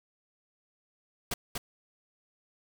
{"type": "noise with echo", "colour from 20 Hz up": "pink", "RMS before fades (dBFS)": -32, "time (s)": [1.31, 1.34], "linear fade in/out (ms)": 5, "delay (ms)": 240, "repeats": 1, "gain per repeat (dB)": -3, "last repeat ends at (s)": 1.58, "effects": []}